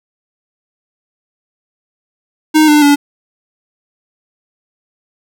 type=tone with pitch steps; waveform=square; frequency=310 / 298.6 / 287.6 Hz; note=D#4 / D4 / D4; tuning=-6 / +29 / -36 cents; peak=-6 dBFS; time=2.54-2.96 s; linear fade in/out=20 ms; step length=140 ms; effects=none